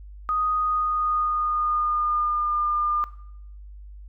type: tone with pitch glide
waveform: sine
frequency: 1244.5 to 1204.2 Hz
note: D#6 to D6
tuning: 0 to +43 cents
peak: -21 dBFS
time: 0.29-3.04 s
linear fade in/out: 0 ms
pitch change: -57 cents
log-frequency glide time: 0.51-2.59 s
effects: noise-tail reverb RT60 0.7 s tail -17 dB re dry + added 50 Hz sine -39 dBFS peak until 4.08 s